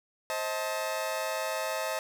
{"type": "chord", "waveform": "sawtooth", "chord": "A diminished", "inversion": "first", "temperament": "just", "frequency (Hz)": [528, 633.6, 880], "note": ["C5", "Eb5", "A5"], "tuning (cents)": [16, 31, 0], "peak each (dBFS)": [-32, -29, -33], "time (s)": [0.3, 1.99], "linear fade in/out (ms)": 0, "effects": []}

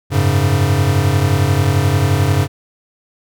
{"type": "chord", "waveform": "square", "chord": "F# suspended second", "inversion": "none", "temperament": "equal", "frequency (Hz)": [92.5, 103.83, 138.59], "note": ["F#2", "G#2", "C#3"], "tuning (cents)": [0, 0, 0], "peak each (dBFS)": -17, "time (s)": [0.1, 2.48], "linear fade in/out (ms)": 50, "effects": []}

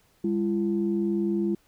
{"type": "tone pair together", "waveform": "sine", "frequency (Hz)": [202.2, 340], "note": ["G#3", "F4"], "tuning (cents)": [-46, -46], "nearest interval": "major sixth", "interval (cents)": 900, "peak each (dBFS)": -25, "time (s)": [0.24, 1.55], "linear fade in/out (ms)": 5, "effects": ["tanh soft clip ceiling -15 dBFS", "pink hiss -64 dBFS RMS until 1.67 s"]}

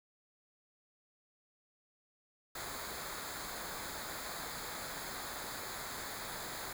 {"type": "noise with comb filter", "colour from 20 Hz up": "pink", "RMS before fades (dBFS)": -43, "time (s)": [2.55, 6.73], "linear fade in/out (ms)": 5, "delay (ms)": 0.35, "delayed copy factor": -0.7, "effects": []}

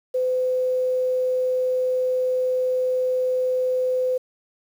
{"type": "tone with quantisation", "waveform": "sine", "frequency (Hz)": 509, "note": "C5", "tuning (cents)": -48, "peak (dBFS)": -19, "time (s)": [0.14, 4.18], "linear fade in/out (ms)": 10, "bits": 8, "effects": []}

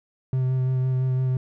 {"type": "tone with vibrato", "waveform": "triangle", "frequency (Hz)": 129.4, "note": "C3", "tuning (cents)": -19, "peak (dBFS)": -18, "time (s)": [0.33, 1.37], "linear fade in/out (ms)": 2, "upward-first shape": "sine", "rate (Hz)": 5.9, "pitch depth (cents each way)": 14, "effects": []}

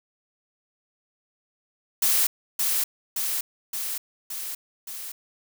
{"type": "noise with echo", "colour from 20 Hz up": "blue", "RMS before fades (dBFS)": -21, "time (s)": [2.02, 2.27], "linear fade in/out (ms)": 5, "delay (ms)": 570, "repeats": 5, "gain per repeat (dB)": -3, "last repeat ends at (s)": 5.12, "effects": []}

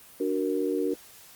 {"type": "chord", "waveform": "sine", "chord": "D augmented", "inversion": "none", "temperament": "equal", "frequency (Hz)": [293.7, 370, 466.2], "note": ["D4", "F#4", "A#4"], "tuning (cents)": [0, 0, 0], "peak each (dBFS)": -29, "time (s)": [0.2, 0.94], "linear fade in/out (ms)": 5, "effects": ["white hiss -51 dBFS RMS until 1.35 s", "Opus 32 kbps"]}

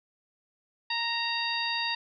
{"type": "harmonic tone with a mistuned harmonic", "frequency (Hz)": 932.3, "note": "A#5", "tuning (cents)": 0, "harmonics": [1, 2, 3, 4, 5], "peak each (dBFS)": [-34, -34, -34, -34, -34], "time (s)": [0.9, 1.95], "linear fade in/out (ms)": 5, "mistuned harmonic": 3, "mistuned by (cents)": -25, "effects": []}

